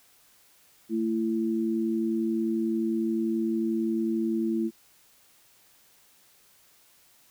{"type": "tone pair together", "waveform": "sine", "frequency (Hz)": [223.3, 334.6], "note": ["A3", "E4"], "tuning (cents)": [26, 26], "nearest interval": "perfect fifth", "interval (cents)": 700, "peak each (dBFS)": -27, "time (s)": [0.89, 4.71], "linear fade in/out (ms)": 50, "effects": ["white hiss -60 dBFS RMS until 7.3 s"]}